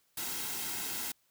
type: noise with comb filter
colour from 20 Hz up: white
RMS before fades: -37 dBFS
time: 0.17-1.12 s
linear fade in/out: 5 ms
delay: 1.7 ms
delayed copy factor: -0.55
effects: white hiss -72 dBFS RMS until 1.3 s